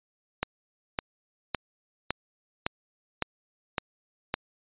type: click train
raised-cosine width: 0.3 ms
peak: -10 dBFS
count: 8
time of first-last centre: 0.43-4.341 s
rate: 1.79 Hz
effects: resampled to 8000 Hz